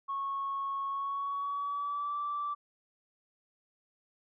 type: tone with pitch glide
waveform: sine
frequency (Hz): 1100 to 1165.4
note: C#6 to D6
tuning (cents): -14 to -14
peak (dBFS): -31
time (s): 0.08-2.55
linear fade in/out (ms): 20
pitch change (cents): +100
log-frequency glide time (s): 0.88-2.18
effects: tanh soft clip ceiling -27 dBFS